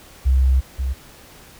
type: tone pair in turn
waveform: sine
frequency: 65.41 / 65.41 Hz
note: C2 / C2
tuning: 0 / 0 cents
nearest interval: unison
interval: 0 cents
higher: neither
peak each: -12 / -19 dBFS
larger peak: first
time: 0.25-0.61 / 0.78-0.94 s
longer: first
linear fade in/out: 20 ms
effects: pink hiss -45 dBFS RMS until 1.59 s